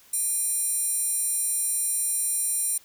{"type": "tone with high-pass filter", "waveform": "square", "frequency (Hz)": 808, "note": "G#5", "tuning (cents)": -48, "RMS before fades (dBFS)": -26, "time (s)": [0.13, 2.78], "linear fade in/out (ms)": 5, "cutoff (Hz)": 9400, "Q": 6.4, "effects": ["white hiss -55 dBFS RMS until 2.84 s"]}